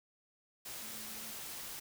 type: tone in noise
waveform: sine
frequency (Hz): 220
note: A3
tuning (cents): 0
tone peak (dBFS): -56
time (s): 0.82-1.33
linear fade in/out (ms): 10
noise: white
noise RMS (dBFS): -45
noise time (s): 0.65-1.8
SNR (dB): -14
effects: none